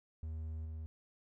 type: tone with level steps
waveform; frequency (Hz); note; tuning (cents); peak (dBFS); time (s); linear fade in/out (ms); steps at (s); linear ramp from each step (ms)
triangle; 79.3; D#2; +33; -37 / -39; 0.23-0.86; 0; 0.65; 5
effects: none